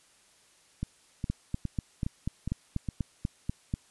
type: two click trains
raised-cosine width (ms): 5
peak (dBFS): -19 / -17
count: 6 / 11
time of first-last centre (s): 0.83-2.888 / 1.3-3.739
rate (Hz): 2.43 / 4.1
effects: white hiss -62 dBFS RMS until 3.9 s + resampled to 24000 Hz